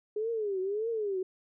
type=tone with vibrato; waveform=sine; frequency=415.3 Hz; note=G#4; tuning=in tune; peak=-29 dBFS; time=0.16-1.23 s; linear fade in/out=5 ms; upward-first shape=triangle; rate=1.7 Hz; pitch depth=210 cents each way; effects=none